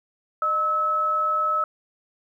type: tone pair together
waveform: sine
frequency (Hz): 611.6 / 1296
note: D#5 / E6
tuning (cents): -30 / -30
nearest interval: octave + minor second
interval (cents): 1300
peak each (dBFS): -31 / -20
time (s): 0.42-1.64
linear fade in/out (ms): 2
effects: 10-bit